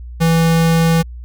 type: tone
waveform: square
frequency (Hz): 164.81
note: E3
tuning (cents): 0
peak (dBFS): -11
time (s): 0.2-1.03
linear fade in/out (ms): 20
effects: added 60 Hz sine -28 dBFS peak until 1.24 s